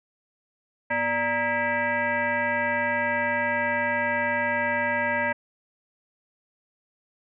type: tone with frequency modulation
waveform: sine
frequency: 1280 Hz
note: D#6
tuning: 49 cents sharp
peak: -22 dBFS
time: 0.9-5.33 s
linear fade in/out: 10 ms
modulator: 346 Hz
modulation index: 2.6
effects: none